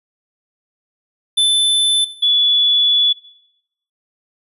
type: tone pair in turn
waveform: square / sine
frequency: 3520 / 3428 Hz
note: A7 / A7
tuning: 0 / -46 cents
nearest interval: unison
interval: 46 cents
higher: first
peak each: -11 dBFS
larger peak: neither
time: 1.37-2.05 / 2.22-3.13 s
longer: second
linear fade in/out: 10 ms
effects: noise-tail reverb RT60 0.8 s tail -18 dB re dry + resampled to 32000 Hz